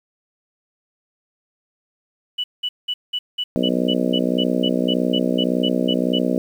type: tone bursts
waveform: sine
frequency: 2960 Hz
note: F#7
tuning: in tune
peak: -20 dBFS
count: 16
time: 2.38-6.19 s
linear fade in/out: 10 ms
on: 60 ms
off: 190 ms
type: harmonic tone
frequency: 61.74 Hz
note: B1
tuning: in tune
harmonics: 3 / 4 / 5 / 6 / 7 / 8 / 9 / 10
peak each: -24 / -21 / -25 / -29 / -30 / -27 / -28 / -29 dBFS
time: 3.56-6.38 s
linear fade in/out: 0 ms
effects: 8-bit